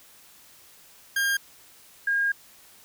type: tone pair in turn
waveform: 40% pulse / sine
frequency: 1610 / 1622.1 Hz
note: G6 / G#6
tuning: +46 / -41 cents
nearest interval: unison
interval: 13 cents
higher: second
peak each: -21 dBFS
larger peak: neither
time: 1.16-1.37 / 2.07-2.32 s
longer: second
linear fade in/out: 5 ms
effects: white hiss -53 dBFS RMS until 2.84 s